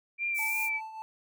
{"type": "tone with vibrato", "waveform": "sine", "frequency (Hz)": 2349, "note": "D7", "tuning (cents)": 0, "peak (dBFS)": -28, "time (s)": [0.18, 0.81], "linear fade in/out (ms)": 50, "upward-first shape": "sine", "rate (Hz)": 3, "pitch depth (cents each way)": 33}
{"type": "high-pass noise", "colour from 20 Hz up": "white", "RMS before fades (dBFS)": -39, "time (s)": [0.34, 0.7], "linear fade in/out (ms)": 50, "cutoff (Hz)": 6500, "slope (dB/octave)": 24}
{"type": "tone with tremolo", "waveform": "triangle", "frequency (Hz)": 880, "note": "A5", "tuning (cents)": 0, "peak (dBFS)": -34, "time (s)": [0.39, 1.02], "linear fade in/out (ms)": 0, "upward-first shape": "triangle", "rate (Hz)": 5.2, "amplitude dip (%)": 60}
{"effects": []}